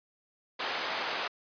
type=band-pass noise; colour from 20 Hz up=pink; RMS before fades=-34 dBFS; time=0.59-1.28 s; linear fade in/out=10 ms; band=640 to 4500 Hz; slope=12 dB/octave; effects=resampled to 11025 Hz